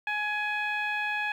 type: tone with low-pass filter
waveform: 15% pulse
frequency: 839 Hz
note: G#5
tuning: 17 cents sharp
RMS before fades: -30 dBFS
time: 0.07-1.32 s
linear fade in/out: 2 ms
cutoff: 2300 Hz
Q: 2.2
effects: 10-bit